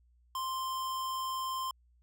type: tone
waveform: square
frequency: 1046.5 Hz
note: C6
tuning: in tune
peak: -34 dBFS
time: 0.35-1.71 s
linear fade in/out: 2 ms
effects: added 60 Hz sine -63 dBFS peak until 2.02 s